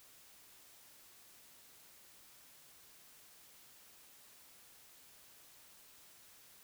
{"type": "silence", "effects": ["white hiss -61 dBFS RMS until 6.63 s"]}